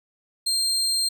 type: tone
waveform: 30% pulse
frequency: 4186 Hz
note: C8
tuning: in tune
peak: -18 dBFS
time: 0.46-1.09 s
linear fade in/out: 10 ms
effects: none